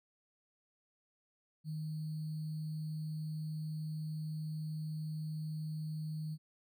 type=tone with sample-and-hold; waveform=sine; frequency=155.56 Hz; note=D#3; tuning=in tune; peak=-37 dBFS; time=1.64-6.38 s; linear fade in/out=50 ms; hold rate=4410 Hz; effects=none